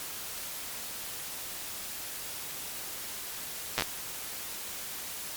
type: slowing click train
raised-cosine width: 0.2 ms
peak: -9 dBFS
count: 5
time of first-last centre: 3.78-3.822 s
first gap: 8 ms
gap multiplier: 1.18
effects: white hiss -39 dBFS RMS until 5.36 s + MP3 96 kbps